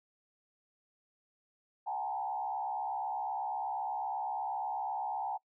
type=tone with frequency modulation; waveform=sine; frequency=830.6 Hz; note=G#5; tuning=in tune; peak=-33 dBFS; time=1.86-5.38 s; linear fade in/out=20 ms; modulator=68.1 Hz; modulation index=1.3; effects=noise-tail reverb RT60 0.1 s tail -23 dB re dry